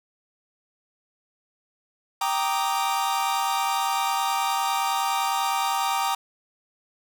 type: chord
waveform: 45% pulse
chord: Eb major seventh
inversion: first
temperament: equal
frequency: 784 / 932.3 / 1174.7 / 1244.5 Hz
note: G5 / Bb5 / D6 / Eb6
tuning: 0 / 0 / 0 / 0 cents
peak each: -27 / -27 / -30 / -31 dBFS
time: 2.21-6.15 s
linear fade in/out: 5 ms
effects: none